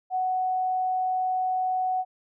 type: tone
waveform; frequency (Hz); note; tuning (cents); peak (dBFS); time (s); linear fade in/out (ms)
sine; 743; F#5; +7; -23; 0.1-2.05; 50
effects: none